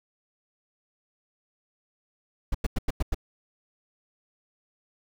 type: noise bursts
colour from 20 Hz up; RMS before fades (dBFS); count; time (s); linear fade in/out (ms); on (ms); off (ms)
brown; -24; 6; 2.52-3.146; 5; 26; 94
effects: none